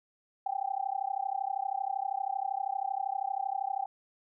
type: tone with amplitude modulation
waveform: sine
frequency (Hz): 782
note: G5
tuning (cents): -4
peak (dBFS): -26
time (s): 0.46-3.86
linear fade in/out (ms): 5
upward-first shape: sine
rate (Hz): 32.7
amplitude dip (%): 100
effects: none